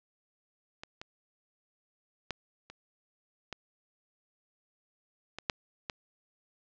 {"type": "clicks", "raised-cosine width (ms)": 0.2, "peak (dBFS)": [-24, -24, -16, -28, -20, -21, -10, -17], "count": 8, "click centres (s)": [0.835, 1.015, 2.307, 2.7, 3.527, 5.386, 5.498, 5.898], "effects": ["low-pass 5000 Hz 12 dB/octave"]}